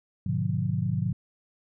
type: chord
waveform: sine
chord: G# diminished seventh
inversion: none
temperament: just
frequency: 103.83 / 124.59 / 149.51 / 179.41 Hz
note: G#2 / B2 / D3 / F3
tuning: 0 / +16 / +31 / +47 cents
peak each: -30 dBFS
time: 0.26-1.13 s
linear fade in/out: 5 ms
effects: none